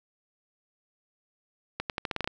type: accelerating click train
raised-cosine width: 0.3 ms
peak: -14 dBFS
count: 9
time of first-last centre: 1.8-2.275 s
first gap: 98 ms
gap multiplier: 0.85
effects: none